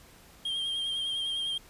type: tone with vibrato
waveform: triangle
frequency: 3200 Hz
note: G7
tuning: 35 cents sharp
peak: -28 dBFS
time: 0.45-1.58 s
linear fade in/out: 5 ms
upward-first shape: sine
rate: 9.9 Hz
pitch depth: 31 cents each way
effects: pink hiss -55 dBFS RMS until 1.69 s + resampled to 32000 Hz